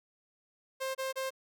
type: tone bursts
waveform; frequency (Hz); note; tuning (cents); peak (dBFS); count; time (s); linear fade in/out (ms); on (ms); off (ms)
sawtooth; 529; C5; +19; -29; 3; 0.8-1.306; 20; 150; 28
effects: none